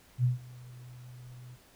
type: tone with ADSR envelope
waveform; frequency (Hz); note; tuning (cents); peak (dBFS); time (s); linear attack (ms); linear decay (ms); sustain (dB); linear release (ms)
sine; 124.2; B2; +10; -21; 0.18-1.57; 61; 140; -24; 30
effects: pink hiss -60 dBFS RMS until 1.75 s